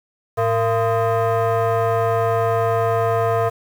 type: tone with frequency modulation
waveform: sine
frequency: 110 Hz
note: A2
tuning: in tune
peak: -14 dBFS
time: 0.37-3.5 s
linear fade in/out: 20 ms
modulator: 570 Hz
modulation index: 1.7
effects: tanh soft clip ceiling -13 dBFS + 7-bit